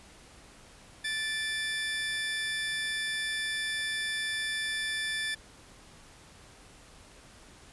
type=tone pair together; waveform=25% pulse; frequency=1754.2 / 2349 Hz; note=A6 / D7; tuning=-6 / 0 cents; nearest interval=perfect fourth; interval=506 cents; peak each=-27 / -36 dBFS; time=1.04-5.35 s; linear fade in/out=10 ms; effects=pink hiss -54 dBFS RMS until 7.72 s + resampled to 24000 Hz